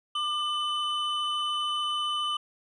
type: tone pair together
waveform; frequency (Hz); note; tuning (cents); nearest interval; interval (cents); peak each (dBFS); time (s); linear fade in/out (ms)
triangle; 1195 / 3009; D6 / F#7; +30 / +28; octave + major third; 1598; -28; 0.15-2.37; 5
effects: resampled to 22050 Hz